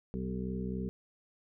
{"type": "harmonic tone with a mistuned harmonic", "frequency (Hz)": 63.6, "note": "C2", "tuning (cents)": -48, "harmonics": [1, 2, 3, 4, 6, 7], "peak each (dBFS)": [-41, -43, -36, -43, -43, -45], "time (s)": [0.14, 0.89], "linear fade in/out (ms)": 0, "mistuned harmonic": 6, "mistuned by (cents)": 16, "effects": []}